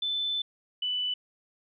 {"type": "tone pair in turn", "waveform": "sine", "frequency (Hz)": [3519, 2984], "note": ["A7", "F#7"], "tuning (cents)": [0, 14], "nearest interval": "minor third", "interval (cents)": 286, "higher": "first", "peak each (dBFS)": -27, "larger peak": "neither", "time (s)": [[0.02, 0.42], [0.82, 1.14]], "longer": "first", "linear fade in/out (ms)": 5, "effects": []}